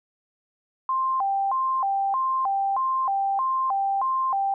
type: tone with vibrato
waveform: sine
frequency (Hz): 910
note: A#5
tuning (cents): -42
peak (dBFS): -21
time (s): 0.89-4.54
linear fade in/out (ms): 2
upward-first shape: square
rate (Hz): 1.6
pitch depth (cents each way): 250
effects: none

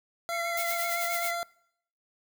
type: tone with pitch glide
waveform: 25% pulse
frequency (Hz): 680 to 687.1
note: F5 to F5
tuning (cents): -46 to -28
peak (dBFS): -27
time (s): 0.29-1.43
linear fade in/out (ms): 0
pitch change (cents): +18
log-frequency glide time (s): 0.43-1
type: tone with vibrato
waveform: triangle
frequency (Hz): 2093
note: C7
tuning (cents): 0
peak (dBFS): -32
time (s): 0.32-1.35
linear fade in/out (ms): 5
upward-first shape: triangle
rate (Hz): 7.8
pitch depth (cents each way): 85
type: noise with tremolo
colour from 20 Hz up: blue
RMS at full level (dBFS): -33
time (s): 0.57-1.31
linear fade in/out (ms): 2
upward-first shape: sine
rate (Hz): 9.1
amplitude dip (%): 60
effects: noise-tail reverb RT60 0.7 s tail -23 dB re dry

